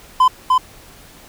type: tone with echo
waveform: triangle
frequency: 1019 Hz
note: C6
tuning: 46 cents flat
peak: -6 dBFS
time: 0.2-0.28 s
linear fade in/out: 5 ms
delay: 300 ms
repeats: 1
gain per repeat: -2 dB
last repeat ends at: 0.58 s
effects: pink hiss -43 dBFS RMS until 1.28 s